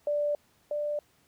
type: tone pair in turn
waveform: sine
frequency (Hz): 587.3 / 591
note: D5 / D5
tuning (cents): 0 / +11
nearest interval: unison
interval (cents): 11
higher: second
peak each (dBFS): -25 / -28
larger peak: first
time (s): 0.07-0.35 / 0.71-0.99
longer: neither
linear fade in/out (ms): 2
effects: pink hiss -66 dBFS RMS until 1.27 s + high-pass 60 Hz 12 dB/octave